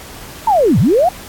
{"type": "linear two-way sweep", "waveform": "sine", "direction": "down then up", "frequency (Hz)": [932.3, 89.9, 763], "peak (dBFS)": -8, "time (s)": [0.47, 1.09], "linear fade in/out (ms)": 5, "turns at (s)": 0.79, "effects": ["pink hiss -34 dBFS RMS until 1.28 s", "AAC 64 kbps"]}